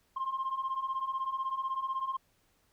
sine beating tone pair, 1049 / 1065 Hz, C6 / C6, +4 / +30 cents, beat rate 16 Hz, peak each -35 / -32 dBFS, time 0.16-2.17 s, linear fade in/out 10 ms, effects tanh soft clip ceiling -27 dBFS + pink hiss -71 dBFS RMS until 2.72 s

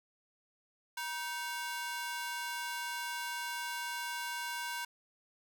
sawtooth ring-modulated tone, 1252 Hz, D#6, 10 cents sharp, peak -30 dBFS, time 0.97-4.85 s, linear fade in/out 5 ms, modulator 295 Hz, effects none

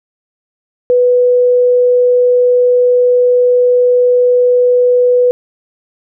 sine tone, 493.9 Hz, B4, in tune, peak -6 dBFS, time 0.9-5.31 s, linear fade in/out 0 ms, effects none

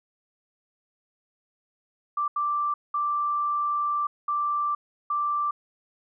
sine tone bursts at uneven times, 1174.7 Hz, D6, in tune, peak -23 dBFS, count 5, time 2.17-2.28 / 2.36-2.74 / 2.94-4.07 / 4.28-4.75 / 5.1-5.51 s, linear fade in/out 5 ms, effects none

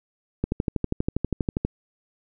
click train, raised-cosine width 3 ms, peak -10 dBFS, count 16, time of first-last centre 0.44-1.65 s, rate 12.4 Hz, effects none

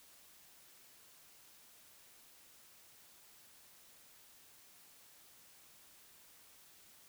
silence, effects white hiss -62 dBFS RMS until 7.08 s

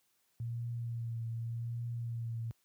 sine tone with vibrato, 116.54 Hz, A#2, in tune, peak -35 dBFS, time 0.4-2.51 s, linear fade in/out 0 ms, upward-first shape triangle, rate 0.86 Hz, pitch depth 32 cents each way, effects white hiss -75 dBFS RMS until 2.64 s + high-pass 60 Hz 12 dB/octave

